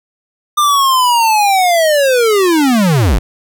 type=linear sweep; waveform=square; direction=down; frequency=1207 to 36.71 Hz; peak=-9 dBFS; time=0.57-3.19 s; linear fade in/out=10 ms; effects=none